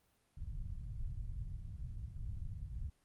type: low-pass noise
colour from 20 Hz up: pink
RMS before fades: -43 dBFS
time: 0.37-2.9 s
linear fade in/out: 5 ms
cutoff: 120 Hz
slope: 24 dB/octave
effects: pink hiss -75 dBFS RMS until 3.04 s + Opus 32 kbps